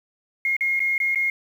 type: tone with dropouts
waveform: sine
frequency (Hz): 2145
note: C7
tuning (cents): +42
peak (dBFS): -19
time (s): 0.45-1.3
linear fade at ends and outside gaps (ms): 2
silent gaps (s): 0.566-0.608 / 0.794-0.802 / 0.98-1.001 / 1.148-1.157
effects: 8-bit